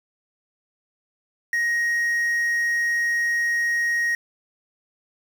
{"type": "tone with quantisation", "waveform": "triangle", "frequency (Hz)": 1879, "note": "A#6", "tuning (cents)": 13, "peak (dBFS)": -18, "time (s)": [1.53, 4.15], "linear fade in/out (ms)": 2, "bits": 7, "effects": []}